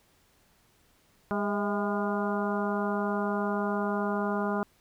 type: harmonic tone with a mistuned harmonic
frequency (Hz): 203.4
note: G#3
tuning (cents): -36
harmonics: 1 / 2 / 3 / 4 / 5 / 6 / 7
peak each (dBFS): -30 / -33 / -35 / -36 / -37 / -38 / -38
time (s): 1.31-4.63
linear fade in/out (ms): 0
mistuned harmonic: 3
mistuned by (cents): +66
effects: pink hiss -65 dBFS RMS until 4.8 s